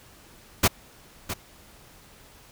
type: noise with echo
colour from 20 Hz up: pink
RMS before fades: -18 dBFS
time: 0.63-0.68 s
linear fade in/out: 10 ms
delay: 660 ms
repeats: 1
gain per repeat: -12 dB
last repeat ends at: 1.34 s
effects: pink hiss -52 dBFS RMS until 2.51 s